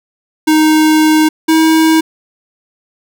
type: tone pair in turn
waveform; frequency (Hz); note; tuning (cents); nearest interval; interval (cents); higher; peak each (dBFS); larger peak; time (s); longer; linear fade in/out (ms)
square; 311.1 / 319.7; D#4 / D#4; 0 / +47; unison; 47; second; -7; neither; 0.47-1.29 / 1.48-2.01; first; 10
effects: none